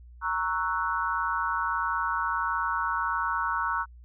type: chord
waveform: sine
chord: F# dominant seventh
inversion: first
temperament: equal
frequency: 932.3 / 1108.7 / 1318.5 / 1480 Hz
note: A#5 / C#6 / E6 / F#6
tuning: 0 / 0 / 0 / 0 cents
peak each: -31 dBFS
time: 0.21-3.86 s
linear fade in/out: 50 ms
effects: added 60 Hz sine -46 dBFS peak until 4.04 s